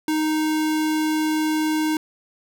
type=tone; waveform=square; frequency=310.6 Hz; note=D#4; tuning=3 cents flat; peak=-20 dBFS; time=0.08-1.97 s; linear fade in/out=2 ms; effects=none